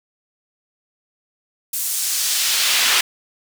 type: noise with high-pass filter sweep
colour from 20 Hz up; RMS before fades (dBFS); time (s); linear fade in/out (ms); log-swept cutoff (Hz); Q
brown; -19; 1.73-3.01; 5; 10000 to 2200; 0.9
effects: none